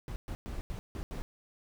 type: noise bursts at uneven times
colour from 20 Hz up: brown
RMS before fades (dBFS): -38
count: 6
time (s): 0.08-0.16 / 0.28-0.35 / 0.46-0.61 / 0.7-0.79 / 0.95-1.03 / 1.11-1.22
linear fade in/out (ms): 0
effects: none